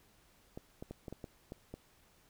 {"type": "clicks", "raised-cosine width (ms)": 2, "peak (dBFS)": -30, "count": 8, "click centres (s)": [0.575, 0.825, 0.91, 1.082, 1.126, 1.242, 1.521, 1.74], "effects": ["pink hiss -67 dBFS RMS until 2.29 s"]}